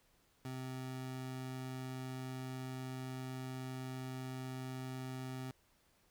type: tone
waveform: 25% pulse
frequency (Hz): 129.7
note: C3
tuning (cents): -15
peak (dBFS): -38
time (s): 0.45-5.51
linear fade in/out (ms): 2
effects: pink hiss -72 dBFS RMS until 6.1 s